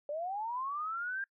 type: linear sweep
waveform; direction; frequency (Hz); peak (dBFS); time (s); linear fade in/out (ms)
sine; up; 567 to 1613; -34; 0.09-1.24; 2
effects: noise-tail reverb RT60 0.1 s tail -23 dB re dry